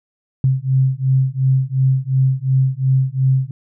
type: beating tone pair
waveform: sine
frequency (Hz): 130.81 / 133.61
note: C3 / C3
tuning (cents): 0 / +37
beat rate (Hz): 2.8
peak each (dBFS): -16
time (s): 0.44-3.51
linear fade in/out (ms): 2
effects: none